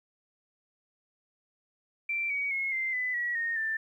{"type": "tone with pitch steps", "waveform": "sine", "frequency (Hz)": [2349, 2257, 2169, 2084, 2003, 1924.6, 1849.4, 1777.1], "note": ["D7", "C#7", "C#7", "C7", "B6", "B6", "A#6", "A6"], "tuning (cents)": [0, 31, -38, -7, 24, -45, -14, 17], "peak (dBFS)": -28, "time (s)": [2.09, 3.77], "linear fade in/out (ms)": 5, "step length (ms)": 210, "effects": ["11-bit"]}